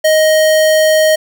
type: tone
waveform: square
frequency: 625 Hz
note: D#5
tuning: 8 cents sharp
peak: -8 dBFS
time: 0.04-1.16 s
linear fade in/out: 10 ms
effects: none